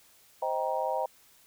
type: chord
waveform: sine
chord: C minor seventh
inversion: none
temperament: just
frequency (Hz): 523.3 / 627.9 / 784.9 / 941.9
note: C5 / Eb5 / G5 / Bb5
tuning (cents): 0 / +16 / +2 / +18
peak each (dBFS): -33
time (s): 0.42-1.06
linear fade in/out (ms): 5
effects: white hiss -60 dBFS RMS until 1.46 s